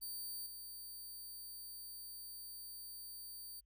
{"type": "tone with level steps", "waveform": "5% pulse", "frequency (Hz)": 4600, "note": "D8", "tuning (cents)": -37, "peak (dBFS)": [-36, -41], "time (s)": [0.01, 3.61], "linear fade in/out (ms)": 20, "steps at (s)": 0.46, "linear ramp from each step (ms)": 5, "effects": ["added 50 Hz sine -70 dBFS peak until 3.65 s"]}